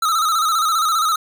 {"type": "tone with vibrato", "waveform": "square", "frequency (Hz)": 1291, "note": "E6", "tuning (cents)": -37, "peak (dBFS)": -16, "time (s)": [0.02, 1.16], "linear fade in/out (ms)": 5, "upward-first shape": "square", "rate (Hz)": 15, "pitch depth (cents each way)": 60, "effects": []}